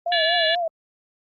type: tone with vibrato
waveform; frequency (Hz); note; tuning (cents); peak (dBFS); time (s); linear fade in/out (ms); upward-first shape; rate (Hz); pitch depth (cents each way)
sine; 668; E5; +23; -21; 0.06-0.68; 5; triangle; 4.3; 120
type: harmonic tone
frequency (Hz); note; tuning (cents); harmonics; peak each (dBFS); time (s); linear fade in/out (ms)
574; D5; -40; 3 / 4 / 5 / 6 / 7; -23 / -33 / -26 / -25 / -26; 0.12-0.55; 2
effects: Opus 32 kbps